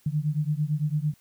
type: beating tone pair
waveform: sine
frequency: 146.83 / 155.73 Hz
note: D3 / D#3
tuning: 0 / +2 cents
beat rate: 8.9 Hz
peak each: -26 / -27 dBFS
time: 0.06-1.14 s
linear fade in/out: 5 ms
effects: white hiss -62 dBFS RMS until 1.2 s